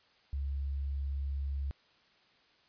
sine tone, 69.3 Hz, C#2, in tune, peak -32 dBFS, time 0.33-1.71 s, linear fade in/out 0 ms, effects white hiss -66 dBFS RMS until 2.68 s + resampled to 11025 Hz

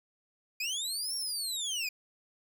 25% pulse linear two-way sweep, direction up then down, 2400 to 5560 to 2400 Hz, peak -28 dBFS, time 0.6-1.89 s, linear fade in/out 5 ms, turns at 1.15 s, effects none

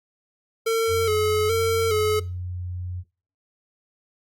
square tone with vibrato, 439.8 Hz, A4, 1 cent flat, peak -20 dBFS, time 0.66-2.2 s, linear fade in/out 10 ms, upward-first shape square, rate 1.2 Hz, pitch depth 50 cents each way
sine tone with pitch glide, 88.9 to 89.78 Hz, F2 to F2, +31 to +48 cents, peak -28 dBFS, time 0.87-3.04 s, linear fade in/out 50 ms, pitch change +17 cents, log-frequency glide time 1.16-1.24 s
effects noise-tail reverb RT60 0.4 s tail -22 dB re dry + Opus 48 kbps

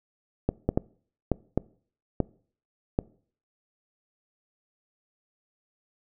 clicks, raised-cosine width 2 ms, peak -9 dBFS, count 7, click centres 0.49 / 0.69 / 0.775 / 1.317 / 1.576 / 2.203 / 2.989 s, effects noise-tail reverb RT60 0.5 s tail -23 dB re dry

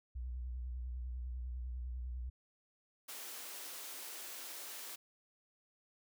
sine tone with vibrato, 61.74 Hz, B1, in tune, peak -39 dBFS, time 0.15-2.3 s, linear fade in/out 10 ms, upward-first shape sine, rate 10 Hz, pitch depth 64 cents each way
white high-pass noise, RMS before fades -47 dBFS, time 3.08-4.96 s, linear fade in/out 10 ms, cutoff 280 Hz, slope 24 dB/octave
effects none

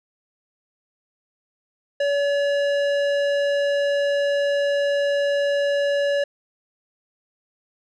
square tone with low-pass filter, 569 Hz, C#5, 45 cents sharp, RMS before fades -21 dBFS, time 2-6.24 s, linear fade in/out 5 ms, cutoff 3700 Hz, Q 0.62, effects none

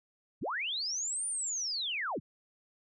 sine linear two-way sweep, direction up then down, 56 to 9360 to 56 Hz, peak -32 dBFS, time 0.41-2.2 s, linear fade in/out 20 ms, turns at 1.27 s, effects none

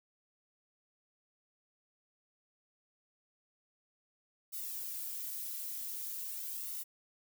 violet noise with flanger, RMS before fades -41 dBFS, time 4.52-6.84 s, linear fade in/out 20 ms, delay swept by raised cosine 1.2 to 3.9 ms, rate 0.45 Hz, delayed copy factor -0.95, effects none

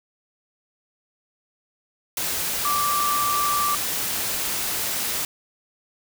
sine tone in noise, 1170 Hz, D6, 7 cents flat, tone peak -21 dBFS, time 2.65-3.75 s, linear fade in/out 2 ms, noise white, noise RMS -26 dBFS, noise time 2.17-5.25 s, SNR +2 dB, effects none

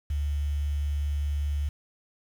sine tone with quantisation, 72.5 Hz, D2, 22 cents flat, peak -25 dBFS, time 0.1-1.69 s, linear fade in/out 5 ms, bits 8, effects none

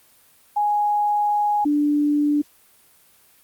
sine tone pair in turn, 830.6 / 293.7 Hz, G#5 / D4, 0 / 0 cents, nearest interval octave + tritone, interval 1800 cents, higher first, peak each -17 / -16 dBFS, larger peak second, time 0.56-1.65 / 1.65-2.42 s, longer first, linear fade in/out 10 ms, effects white hiss -55 dBFS RMS until 3.43 s + Opus 32 kbps

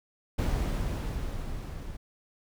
brown noise with level ramp, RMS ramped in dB -26 to -40 dBFS, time 0.38-1.97 s, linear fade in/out 10 ms, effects none

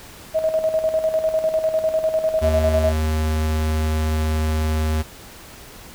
sine tone with tremolo, 636 Hz, D#5, 38 cents sharp, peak -15 dBFS, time 0.34-2.93 s, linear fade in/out 20 ms, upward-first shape square, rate 10 Hz, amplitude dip 60%
square tone, 78 Hz, D#2, 5 cents sharp, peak -19 dBFS, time 2.41-5.03 s, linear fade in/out 20 ms
effects pink hiss -41 dBFS RMS until 5.94 s

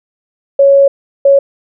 sine tone bursts at uneven times, 555 Hz, C#5, 2 cents sharp, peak -3 dBFS, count 2, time 0.59-0.88 / 1.25-1.39 s, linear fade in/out 5 ms, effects none

